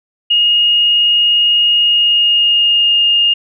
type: tone with pitch glide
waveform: sine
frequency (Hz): 2861 to 2833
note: F7 to F7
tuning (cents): +41 to +24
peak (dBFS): -8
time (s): 0.3-3.34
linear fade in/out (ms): 10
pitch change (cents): -17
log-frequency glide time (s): 1.79-3.03
effects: none